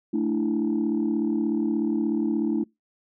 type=chord; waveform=sine; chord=A suspended fourth; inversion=none; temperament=just; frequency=220 / 293.3 / 330 Hz; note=A3 / D4 / E4; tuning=0 / -2 / +2 cents; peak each=-25 dBFS; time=0.13-2.64 s; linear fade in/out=10 ms; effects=noise-tail reverb RT60 0.2 s tail -26 dB re dry + tanh soft clip ceiling -16 dBFS